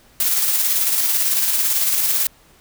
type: noise with tremolo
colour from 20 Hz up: blue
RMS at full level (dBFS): -17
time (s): 0.2-2.27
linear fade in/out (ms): 2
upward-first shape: square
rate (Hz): 18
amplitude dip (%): 30
effects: pink hiss -52 dBFS RMS until 2.6 s